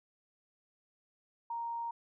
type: tone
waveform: sine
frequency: 932.3 Hz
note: A#5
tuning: in tune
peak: -35 dBFS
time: 1.5-1.91 s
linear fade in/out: 5 ms
effects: none